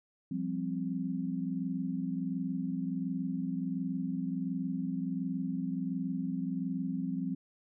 sine chord, F suspended second, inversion none, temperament equal, 174.61 / 196 / 261.6 Hz, F3 / G3 / C4, 0 / 0 / 0 cents, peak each -36 / -37 / -35 dBFS, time 0.31-7.35 s, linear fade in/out 5 ms, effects none

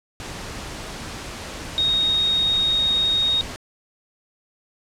sine tone in noise, 3733 Hz, A#7, 2 cents sharp, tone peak -17 dBFS, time 1.78-3.41 s, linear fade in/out 0 ms, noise pink, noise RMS -33 dBFS, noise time 0.2-3.56 s, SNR +13 dB, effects low-pass 8000 Hz 12 dB/octave

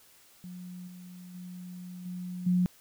sine tone with level steps, 180 Hz, F#3, 47 cents flat, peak -40 / -44 / -40 / -35 / -22 dBFS, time 0.44-2.66 s, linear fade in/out 0 ms, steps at 0.87 / 1.34 / 2.05 / 2.46 s, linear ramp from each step 10 ms, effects white hiss -59 dBFS RMS until 2.8 s

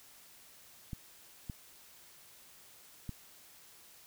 clicks, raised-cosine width 5 ms, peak -27 dBFS, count 3, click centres 0.932 / 1.498 / 3.093 s, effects white hiss -58 dBFS RMS until 4.06 s

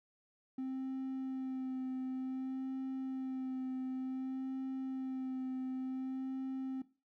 triangle tone with vibrato, 261.5 Hz, C4, 1 cent flat, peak -34 dBFS, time 0.58-6.82 s, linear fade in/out 5 ms, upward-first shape sine, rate 0.55 Hz, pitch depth 17 cents each way, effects noise-tail reverb RT60 0.3 s tail -17 dB re dry + tanh soft clip ceiling -30 dBFS

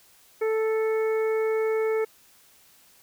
harmonic tone, 440 Hz, A4, in tune, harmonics 1 / 2 / 3 / 4 / 5, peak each -22 / -38 / -38 / -42 / -38 dBFS, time 0.41-2.05 s, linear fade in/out 10 ms, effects white hiss -57 dBFS RMS until 3.02 s

